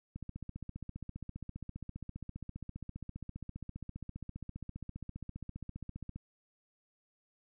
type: click train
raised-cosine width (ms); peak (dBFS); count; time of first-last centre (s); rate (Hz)
5; -30; 91; 0.16-6.16; 15
effects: none